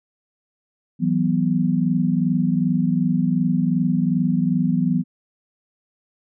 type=chord; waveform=sine; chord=E suspended second; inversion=none; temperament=equal with one note detuned; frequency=164.81 / 187.47 / 246.9 Hz; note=E3 / F#3 / B3; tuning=0 / +23 / 0 cents; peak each=-21 dBFS; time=0.99-5.04 s; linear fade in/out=50 ms; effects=none